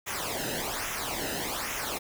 pink noise with flanger, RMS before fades -33 dBFS, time 0.06-1.99 s, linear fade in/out 20 ms, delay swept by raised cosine 0.22 to 0.9 ms, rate 1.2 Hz, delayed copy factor -0.75, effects none

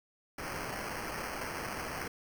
blue noise with sample-and-hold, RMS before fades -39 dBFS, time 0.38-2.08 s, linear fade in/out 5 ms, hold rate 3675 Hz, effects none

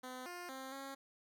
10% pulse tone with pitch steps, 254.6 / 353.3 / 264.4 / 272.4 Hz, C4 / F4 / C4 / C#4, -47 / +20 / +18 / -30 cents, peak -37 dBFS, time 0.03-0.95 s, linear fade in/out 10 ms, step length 230 ms, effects none

